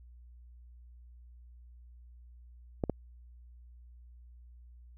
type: clicks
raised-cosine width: 2 ms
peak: -16 dBFS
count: 2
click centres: 2.838 / 2.897 s
effects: added 60 Hz sine -51 dBFS peak until 4.97 s